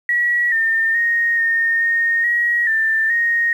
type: tone with pitch steps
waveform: sine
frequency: 1924 / 1809 / 1863 / 1836 / 1848 / 1900 / 1781 / 1864 Hz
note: B6 / A6 / A#6 / A#6 / A#6 / A#6 / A6 / A#6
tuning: -46 / +48 / -2 / -27 / -16 / +33 / +21 / -1 cents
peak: -14 dBFS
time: 0.09-3.53 s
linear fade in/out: 2 ms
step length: 430 ms
effects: 8-bit